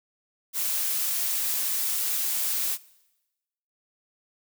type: noise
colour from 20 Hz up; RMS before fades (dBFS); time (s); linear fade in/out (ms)
blue; -27; 0.53-2.78; 50
effects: noise-tail reverb RT60 1.0 s tail -21 dB re dry